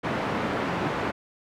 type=band-pass noise; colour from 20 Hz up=pink; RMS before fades=-28 dBFS; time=0.03-1.12 s; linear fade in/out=20 ms; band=150 to 1800 Hz; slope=12 dB/octave; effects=none